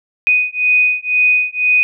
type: beating tone pair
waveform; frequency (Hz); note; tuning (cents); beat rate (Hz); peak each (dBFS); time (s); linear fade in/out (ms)
sine; 2489 / 2491; D#7 / D#7; 0 / +1; 2; -14; 0.27-1.83; 0
effects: none